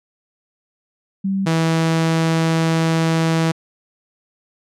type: tone pair in turn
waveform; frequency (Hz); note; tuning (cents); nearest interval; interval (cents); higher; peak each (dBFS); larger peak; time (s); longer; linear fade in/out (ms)
sine / sawtooth; 194 / 162.93; G3 / E3; -18 / -20; minor third; 302; first; -17 / -11; second; 1.24-1.46 / 1.46-3.52; second; 10
effects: low-pass 8000 Hz 12 dB/octave